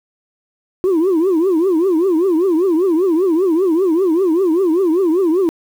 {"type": "tone with vibrato", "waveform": "sine", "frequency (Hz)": 350.1, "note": "F4", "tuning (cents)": 4, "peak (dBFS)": -9, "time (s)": [0.84, 5.49], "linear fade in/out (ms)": 0, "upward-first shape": "triangle", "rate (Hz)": 5.1, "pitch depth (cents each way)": 240, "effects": ["tanh soft clip ceiling -10 dBFS", "7-bit"]}